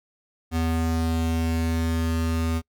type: tone pair together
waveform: square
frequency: 81.8 / 245.3 Hz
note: E2 / B3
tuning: -13 / -12 cents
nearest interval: octave + perfect fifth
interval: 1901 cents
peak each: -24 / -31 dBFS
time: 0.51-2.62 s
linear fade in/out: 50 ms
effects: noise-tail reverb RT60 0.1 s tail -25 dB re dry